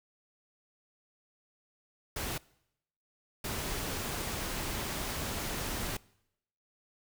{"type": "noise bursts at uneven times", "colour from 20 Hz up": "pink", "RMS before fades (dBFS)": -36, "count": 2, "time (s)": [[2.16, 2.38], [3.44, 5.97]], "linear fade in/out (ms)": 5, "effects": ["noise-tail reverb RT60 0.8 s tail -23 dB re dry"]}